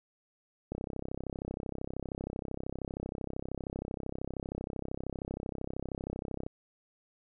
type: click train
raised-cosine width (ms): 2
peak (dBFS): -23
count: 190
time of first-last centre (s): 0.72-6.465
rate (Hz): 32.9
effects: none